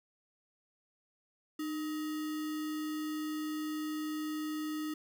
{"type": "tone with sample-and-hold", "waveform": "sine", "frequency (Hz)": 306.6, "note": "D#4", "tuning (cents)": -25, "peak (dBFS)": -34, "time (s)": [1.59, 4.94], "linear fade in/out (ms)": 5, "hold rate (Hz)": 1575, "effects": []}